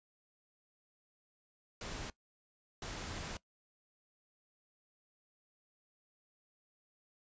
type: noise bursts at uneven times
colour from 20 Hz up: pink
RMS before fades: -43 dBFS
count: 2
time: 1.81-2.1 / 2.82-3.37 s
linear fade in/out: 2 ms
effects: noise-tail reverb RT60 0.1 s tail -20 dB re dry + resampled to 16000 Hz